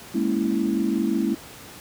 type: chord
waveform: sine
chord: A# half-diminished seventh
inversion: third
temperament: equal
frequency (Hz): 207.7 / 233.1 / 277.2 / 329.6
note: G#3 / A#3 / C#4 / E4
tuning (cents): 0 / 0 / 0 / 0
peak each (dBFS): -25 / -26 / -27 / -25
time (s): 0.14-1.35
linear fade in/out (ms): 10
effects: pink hiss -42 dBFS RMS until 1.8 s + high-pass 80 Hz 12 dB/octave